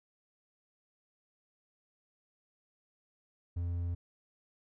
triangle tone, 86.6 Hz, F2, 14 cents flat, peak -30 dBFS, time 3.56-3.95 s, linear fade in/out 10 ms, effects none

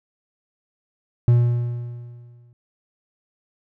triangle tone with exponential decay, 120 Hz, B2, 49 cents flat, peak -8 dBFS, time 1.28-2.53 s, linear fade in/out 0 ms, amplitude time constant 270 ms, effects none

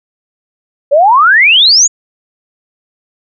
sine exponential sweep, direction up, 540 to 7080 Hz, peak -3 dBFS, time 0.91-1.88 s, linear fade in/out 20 ms, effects none

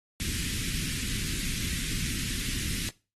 pink band-stop noise, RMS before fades -32 dBFS, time 0.2-2.89 s, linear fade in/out 0 ms, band 290 to 1900 Hz, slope 24 dB/octave, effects noise-tail reverb RT60 0.3 s tail -20 dB re dry + AAC 32 kbps

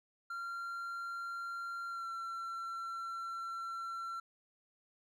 triangle tone with pitch glide, 1380 to 1354.7 Hz, F6 to E6, -21 to +47 cents, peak -37 dBFS, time 0.3-4.2 s, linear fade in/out 5 ms, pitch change -32 cents, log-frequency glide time 1.89-2.07 s, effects none

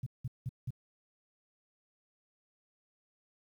sine tone bursts, 126 Hz, B2, 35 cents sharp, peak -33 dBFS, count 4, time 0.03-0.706 s, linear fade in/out 5 ms, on 34 ms, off 180 ms, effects 11-bit

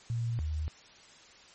sine tone pair in turn, 116.7 / 77.1 Hz, A#2 / D#2, +2 / -15 cents, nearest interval perfect fifth, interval 717 cents, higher first, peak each -29 / -30 dBFS, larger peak first, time 0.1-0.39 / 0.39-0.68 s, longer neither, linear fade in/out 0 ms, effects white hiss -55 dBFS RMS until 1.54 s + MP3 32 kbps

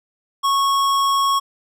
sine tone with hard clipping, 1102 Hz, C#6, 11 cents flat, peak -17 dBFS, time 0.43-1.4 s, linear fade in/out 20 ms, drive 16 dB, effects none

